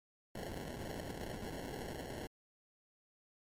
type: noise with sample-and-hold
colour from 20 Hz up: blue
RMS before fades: -44 dBFS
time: 0.35-2.27 s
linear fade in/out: 2 ms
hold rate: 1225 Hz
effects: MP3 64 kbps